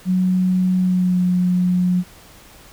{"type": "tone with pitch glide", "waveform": "sine", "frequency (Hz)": [184.1, 180.21], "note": ["F#3", "F#3"], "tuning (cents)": [-8, -45], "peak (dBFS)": -14, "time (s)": [0.05, 2.04], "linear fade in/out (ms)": 50, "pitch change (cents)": -37, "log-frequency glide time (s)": [0.78, 1.23], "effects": ["pink hiss -45 dBFS RMS until 2.72 s"]}